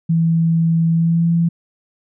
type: tone with pitch glide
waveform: sine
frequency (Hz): 164.81 to 168.27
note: E3 to E3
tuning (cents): 0 to +36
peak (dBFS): -12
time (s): 0.09-1.49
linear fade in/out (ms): 10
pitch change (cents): +36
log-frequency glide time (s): 0.91-1.28
effects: none